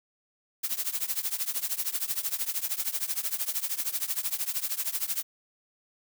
blue noise with tremolo, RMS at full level -27 dBFS, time 0.63-5.23 s, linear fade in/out 10 ms, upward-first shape triangle, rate 13 Hz, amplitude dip 95%, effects none

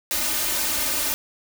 white noise with comb filter, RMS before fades -24 dBFS, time 0.11-1.14 s, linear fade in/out 0 ms, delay 3.3 ms, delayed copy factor +1, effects none

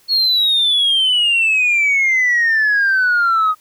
sine exponential sweep, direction down, 4357 to 1244.5 Hz, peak -10 dBFS, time 0.08-3.55 s, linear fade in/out 50 ms, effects tanh soft clip ceiling -9 dBFS + white hiss -53 dBFS RMS until 3.6 s

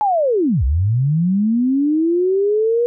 sine linear two-way sweep, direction down then up, 864 to 59.7 to 483 Hz, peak -13 dBFS, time 0.01-2.86 s, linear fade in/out 0 ms, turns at 0.64 s, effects none

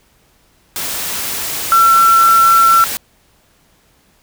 sine tone in noise, 1348 Hz, E6, 38 cents sharp, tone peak -6 dBFS, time 1.72-2.84 s, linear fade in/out 0 ms, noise white, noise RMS -21 dBFS, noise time 0.76-2.97 s, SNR +12 dB, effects pink hiss -54 dBFS RMS until 4.22 s

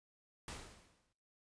pink noise with exponential decay, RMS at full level -44 dBFS, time 0.48-1.13 s, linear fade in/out 2 ms, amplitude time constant 140 ms, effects noise-tail reverb RT60 0.5 s tail -17 dB re dry + resampled to 22050 Hz

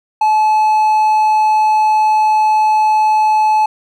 triangle tone, 861 Hz, A5, 38 cents flat, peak -7 dBFS, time 0.21-3.66 s, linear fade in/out 5 ms, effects none

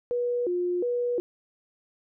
sine tone with vibrato, 415.3 Hz, G#4, in tune, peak -24 dBFS, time 0.11-1.2 s, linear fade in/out 0 ms, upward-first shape square, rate 1.4 Hz, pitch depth 270 cents each way, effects none

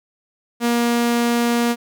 sawtooth tone, 237 Hz, A#3, 29 cents sharp, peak -12 dBFS, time 0.6-1.76 s, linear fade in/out 50 ms, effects none

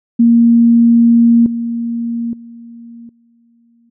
sine tone with level steps, 233.6 Hz, A#3, 4 cents sharp, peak -5 / -16 / -31 / -49 dBFS, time 0.19-3.9 s, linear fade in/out 10 ms, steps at 1.46 / 2.33 / 3.09 s, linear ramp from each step 2 ms, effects none

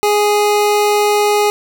25% pulse tone, 415.3 Hz, G#4, in tune, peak -7 dBFS, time 0.03-1.5 s, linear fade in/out 0 ms, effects none

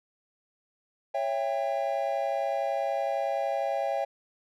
triangle chord, C# diminished, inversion none, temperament just, 554.4 / 665.2 / 798.3 Hz, C#5 / E5 / G5, 0 / +16 / +31 cents, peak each -29 dBFS, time 1.14-4.05 s, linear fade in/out 10 ms, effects none

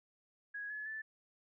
sine tone with pitch steps, 1661.2 / 1706.9 / 1753.9 Hz, G#6 / G#6 / A6, 0 / +47 / -6 cents, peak -40 dBFS, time 0.54-1.02 s, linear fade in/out 10 ms, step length 160 ms, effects none

